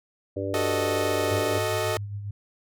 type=harmonic tone; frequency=98 Hz; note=G2; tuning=in tune; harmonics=1 / 3 / 4 / 5 / 6; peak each=-33 / -33 / -33 / -33 / -33 dBFS; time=0.36-1.59 s; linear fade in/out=10 ms
type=chord; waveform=sawtooth; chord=D# diminished; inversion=first; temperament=equal; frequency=370 / 440 / 622.3 Hz; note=F#4 / A4 / D#5; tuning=0 / 0 / 0 cents; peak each=-28 / -25 / -24 dBFS; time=0.54-1.97 s; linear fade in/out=0 ms
type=tone with tremolo; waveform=sine; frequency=101.8 Hz; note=G#2; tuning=34 cents flat; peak=-29 dBFS; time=1.31-2.31 s; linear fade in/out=5 ms; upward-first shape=sine; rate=7.4 Hz; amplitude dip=45%
effects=none